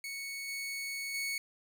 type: tone with level steps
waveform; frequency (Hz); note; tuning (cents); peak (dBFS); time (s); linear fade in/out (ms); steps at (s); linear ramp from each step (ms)
sawtooth; 2217; C#7; 0; -35 / -33 / -30; 0.04-1.38; 2; 0.48 / 1.14; 5
effects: none